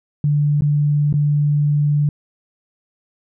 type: tone with dropouts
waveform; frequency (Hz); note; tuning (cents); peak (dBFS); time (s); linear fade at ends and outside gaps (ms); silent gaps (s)
sine; 146.83; D3; 0; -13; 0.24-2.09; 2; 0.609-0.62 / 1.127-1.139
effects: none